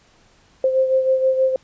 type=beating tone pair; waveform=sine; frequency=523.3 / 529.6 Hz; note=C5 / C5; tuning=0 / +21 cents; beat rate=6.3 Hz; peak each=-15 / -23 dBFS; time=0.64-1.56 s; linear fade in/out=2 ms; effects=pink hiss -55 dBFS RMS until 1.63 s + resampled to 16000 Hz